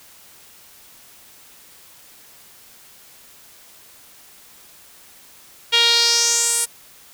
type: tone with band-pass filter sweep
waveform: sawtooth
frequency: 468.2 Hz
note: A#4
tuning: 8 cents sharp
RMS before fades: -17 dBFS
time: 5.72-6.66 s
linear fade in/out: 20 ms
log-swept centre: 3200 to 9800 Hz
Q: 3.6
effects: white hiss -47 dBFS RMS until 7.13 s